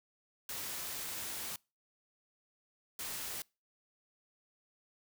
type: noise bursts at uneven times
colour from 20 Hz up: white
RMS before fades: -41 dBFS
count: 2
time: 0.49-1.56 / 2.99-3.42 s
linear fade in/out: 2 ms
effects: noise-tail reverb RT60 0.3 s tail -26 dB re dry